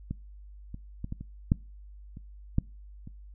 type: clicks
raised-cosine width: 5 ms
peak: -20 / -27 / -22 / -22 / -27 / -9 / -30 / -11 / -29 dBFS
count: 9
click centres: 0.11 / 0.744 / 1.044 / 1.124 / 1.21 / 1.519 / 2.171 / 2.584 / 3.074 s
effects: noise-tail reverb RT60 0.3 s tail -24 dB re dry + added 50 Hz sine -45 dBFS peak until 3.34 s